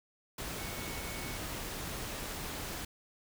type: tone in noise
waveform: sine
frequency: 2217 Hz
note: C#7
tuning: in tune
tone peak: -48 dBFS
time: 0.58-1.38 s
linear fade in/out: 5 ms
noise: pink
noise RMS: -40 dBFS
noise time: 0.38-2.85 s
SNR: -11 dB
effects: none